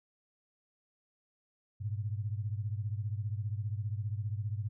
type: beating tone pair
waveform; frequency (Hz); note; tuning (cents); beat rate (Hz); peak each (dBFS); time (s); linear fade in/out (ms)
sine; 101.6 / 116.6; G#2 / A#2; -38 / +1; 15; -34 / -38; 1.8-4.69; 20
effects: none